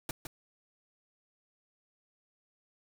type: noise with echo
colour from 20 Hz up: pink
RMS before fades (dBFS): -36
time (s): 0.09-0.11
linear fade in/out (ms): 2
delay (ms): 160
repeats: 1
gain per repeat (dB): -6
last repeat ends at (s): 0.27
effects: none